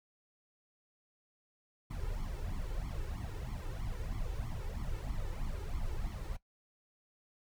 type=noise with flanger; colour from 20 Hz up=brown; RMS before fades=-38 dBFS; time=1.9-6.37 s; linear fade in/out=10 ms; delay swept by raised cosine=0.9 to 2.3 ms; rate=3.1 Hz; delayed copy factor=+1; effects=noise-tail reverb RT60 0.1 s tail -17 dB re dry